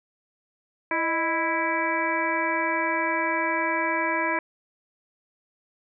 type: harmonic tone with a mistuned harmonic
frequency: 329.6 Hz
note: E4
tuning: in tune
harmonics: 1 / 2 / 3 / 4 / 5 / 6 / 7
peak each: -31 / -31 / -27 / -38 / -30 / -32 / -30 dBFS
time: 0.91-4.39 s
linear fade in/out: 2 ms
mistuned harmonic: 2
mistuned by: -94 cents
effects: none